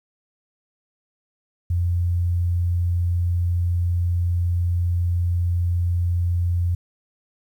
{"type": "tone", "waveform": "sine", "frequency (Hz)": 87.31, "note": "F2", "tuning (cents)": 0, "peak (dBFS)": -18, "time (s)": [1.7, 6.75], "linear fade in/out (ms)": 5, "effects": ["9-bit"]}